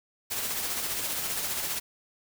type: noise with tremolo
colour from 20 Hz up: white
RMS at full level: -30 dBFS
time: 0.3-1.8 s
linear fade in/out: 20 ms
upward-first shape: sine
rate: 15 Hz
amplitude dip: 35%
effects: none